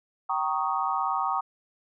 sine chord, Eb dominant seventh, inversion first, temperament equal with one note detuned, 774.5 / 932.3 / 1108.7 / 1244.5 Hz, G5 / Bb5 / Db6 / Eb6, -21 / 0 / 0 / 0 cents, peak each -30 dBFS, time 0.29-1.41 s, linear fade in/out 10 ms, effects none

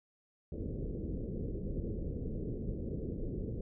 pink low-pass noise, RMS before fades -38 dBFS, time 0.52-3.61 s, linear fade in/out 2 ms, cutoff 490 Hz, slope 48 dB/octave, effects none

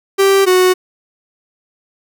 45% pulse tone pair in turn, 390.8 / 368.1 Hz, G4 / F#4, -5 / -9 cents, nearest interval minor second, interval 104 cents, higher first, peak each -8 dBFS, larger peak neither, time 0.18-0.46 / 0.46-0.74 s, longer neither, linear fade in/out 20 ms, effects none

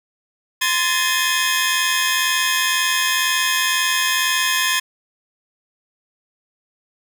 sawtooth tone cluster, 1036 / 1717 / 1799 / 2519 / 3249 Hz, C6 / A6 / A6 / D#7 / G#7, -17 / -43 / +38 / +21 / -39 cents, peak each -20 dBFS, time 0.61-4.8 s, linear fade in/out 10 ms, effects none

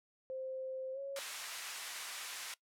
sine tone with pitch glide, 523.3 to 551.5 Hz, C5 to C#5, 0 to -9 cents, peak -39 dBFS, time 0.3-1.19 s, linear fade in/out 0 ms, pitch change +91 cents, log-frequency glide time 0.93-0.99 s
pink high-pass noise, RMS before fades -44 dBFS, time 1.16-2.54 s, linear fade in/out 2 ms, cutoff 1400 Hz, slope 12 dB/octave
effects noise-tail reverb RT60 0.1 s tail -20 dB re dry + low-pass 12000 Hz 12 dB/octave

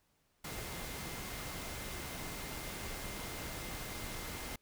sine tone in noise, 2093 Hz, C7, in tune, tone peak -53 dBFS, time 0.44-4.56 s, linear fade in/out 5 ms, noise pink, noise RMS -43 dBFS, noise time 0.44-4.56 s, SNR -13 dB, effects pink hiss -75 dBFS RMS until 4.61 s

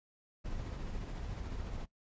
brown noise with tremolo, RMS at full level -39 dBFS, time 0.44-1.86 s, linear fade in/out 20 ms, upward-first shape sine, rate 14 Hz, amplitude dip 30%, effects noise-tail reverb RT60 0.1 s tail -18 dB re dry + resampled to 16000 Hz

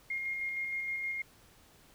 sine tone with tremolo, 2133 Hz, C7, 33 cents sharp, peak -32 dBFS, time 0.1-1.22 s, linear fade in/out 5 ms, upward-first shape square, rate 6.4 Hz, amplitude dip 25%, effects pink hiss -61 dBFS RMS until 1.94 s

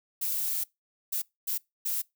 violet noise bursts at uneven times, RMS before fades -30 dBFS, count 4, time 0.21-0.64 / 1.12-1.22 / 1.47-1.58 / 1.85-2.02 s, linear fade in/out 10 ms, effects noise-tail reverb RT60 0.2 s tail -24 dB re dry

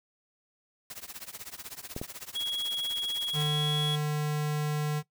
white noise with tremolo, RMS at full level -39 dBFS, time 0.9-3.47 s, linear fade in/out 2 ms, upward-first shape triangle, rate 16 Hz, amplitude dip 100%
clicks, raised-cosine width 2 ms, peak -21 dBFS, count 2, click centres 1.964 / 2.015 s
triangle tone with pitch glide, 3322 to 3349 Hz, G#7 to G#7, 0 to +14 cents, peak -28 dBFS, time 2.35-3.96 s, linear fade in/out 10 ms, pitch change +14 cents, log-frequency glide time 3.33-3.77 s
square tone, 150 Hz, D3, 37 cents sharp, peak -28 dBFS, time 3.33-5.03 s, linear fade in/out 50 ms
effects noise-tail reverb RT60 0.1 s tail -17 dB re dry

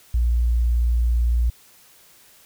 sine tone, 59 Hz, A#1, 22 cents sharp, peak -16 dBFS, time 0.14-1.5 s, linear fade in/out 5 ms, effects white hiss -52 dBFS RMS until 2.45 s

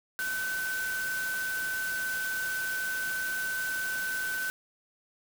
sine tone in noise, 1522 Hz, F#6, 48 cents sharp, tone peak -30 dBFS, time 0.19-4.5 s, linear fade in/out 0 ms, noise white, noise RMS -39 dBFS, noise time 0.19-4.5 s, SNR +6 dB, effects none

